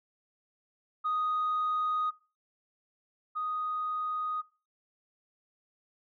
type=tone pair in turn; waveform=sine; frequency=1244.5 / 1244.5 Hz; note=D#6 / D#6; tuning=0 / 0 cents; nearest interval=unison; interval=0 cents; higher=neither; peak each=-26 / -30 dBFS; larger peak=first; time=1.04-2.11 / 3.35-4.42 s; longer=neither; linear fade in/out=20 ms; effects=noise-tail reverb RT60 0.3 s tail -19 dB re dry + tanh soft clip ceiling -24 dBFS